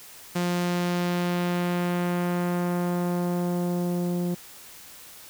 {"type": "tone with low-pass filter sweep", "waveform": "sawtooth", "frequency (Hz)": 176.2, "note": "F3", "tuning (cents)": 16, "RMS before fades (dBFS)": -26, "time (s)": [0.35, 4.35], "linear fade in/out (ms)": 10, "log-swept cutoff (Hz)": [9000, 420], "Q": 0.78, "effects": ["white hiss -46 dBFS RMS until 5.29 s"]}